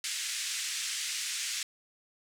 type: band-pass noise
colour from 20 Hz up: white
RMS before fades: -35 dBFS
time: 0.04-1.63 s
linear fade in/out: 2 ms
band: 1800 to 8300 Hz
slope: 24 dB/octave
effects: none